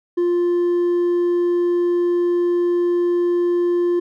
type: tone with hard clipping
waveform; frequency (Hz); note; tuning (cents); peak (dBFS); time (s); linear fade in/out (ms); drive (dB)
sine; 350; F4; +4; -16; 0.17-4; 10; 2
effects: none